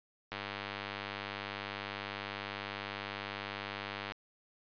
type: click train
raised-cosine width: 0.3 ms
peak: -22 dBFS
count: 381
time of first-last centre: 0.32-4.12 s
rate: 100 Hz
effects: resampled to 11025 Hz